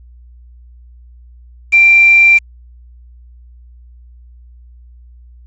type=tone with quantisation; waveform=sine; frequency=2362 Hz; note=D7; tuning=9 cents sharp; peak=-4 dBFS; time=1.72-2.39 s; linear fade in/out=20 ms; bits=4; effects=added 60 Hz sine -37 dBFS peak until 5.46 s + resampled to 16000 Hz